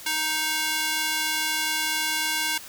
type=tone with high-pass filter; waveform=square; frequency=312.1 Hz; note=D#4; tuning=5 cents sharp; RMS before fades=-26 dBFS; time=0.06-2.58 s; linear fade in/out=5 ms; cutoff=1700 Hz; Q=0.71; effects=white hiss -42 dBFS RMS until 2.68 s